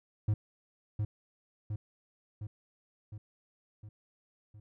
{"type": "tone with echo", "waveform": "triangle", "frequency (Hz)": 105.7, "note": "G#2", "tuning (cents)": 31, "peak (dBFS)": -23, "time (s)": [0.28, 0.34], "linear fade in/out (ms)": 5, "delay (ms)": 710, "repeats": 6, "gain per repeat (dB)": -4, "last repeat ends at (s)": 4.6, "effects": []}